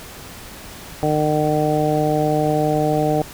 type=harmonic tone; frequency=151.9 Hz; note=D#3; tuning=41 cents flat; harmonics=1 / 2 / 3 / 4 / 5; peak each=-22 / -22 / -22 / -22 / -22 dBFS; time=1.03-3.22 s; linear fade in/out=0 ms; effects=pink hiss -37 dBFS RMS until 3.33 s